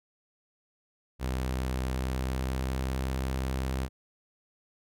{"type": "tone with pitch glide", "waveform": "sawtooth", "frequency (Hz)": [64.2, 65.44], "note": ["C2", "C2"], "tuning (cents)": [-32, 1], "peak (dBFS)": -25, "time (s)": [1.19, 3.89], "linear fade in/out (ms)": 50, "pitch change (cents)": 33, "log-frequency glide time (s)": [1.8, 2.95], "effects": []}